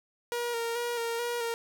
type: tone with vibrato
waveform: sawtooth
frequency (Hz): 470.7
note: A#4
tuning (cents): +17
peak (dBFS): -26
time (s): 0.32-1.54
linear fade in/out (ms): 0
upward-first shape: square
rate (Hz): 2.3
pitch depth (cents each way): 26
effects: 10-bit